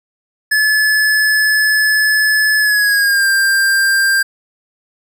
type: tone with pitch glide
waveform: square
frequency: 1722 to 1588.2 Hz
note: A6 to G6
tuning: -38 to +22 cents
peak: -11 dBFS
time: 0.51-4.23 s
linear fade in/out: 10 ms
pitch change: -140 cents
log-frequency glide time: 2.58-3.27 s
effects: none